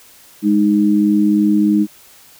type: tone pair together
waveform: sine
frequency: 206.9 / 310 Hz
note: G#3 / D#4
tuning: -6 / -6 cents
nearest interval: perfect fifth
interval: 700 cents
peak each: -13 dBFS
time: 0.42-1.87 s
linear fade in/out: 50 ms
effects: white hiss -45 dBFS RMS until 2.39 s